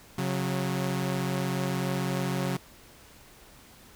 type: tone pair together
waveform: sawtooth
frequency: 136.3 / 182.99 Hz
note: C#3 / F#3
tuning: -29 / -19 cents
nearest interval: perfect fourth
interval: 510 cents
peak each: -26 dBFS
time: 0.18-2.57 s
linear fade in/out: 5 ms
effects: pink hiss -53 dBFS RMS until 3.95 s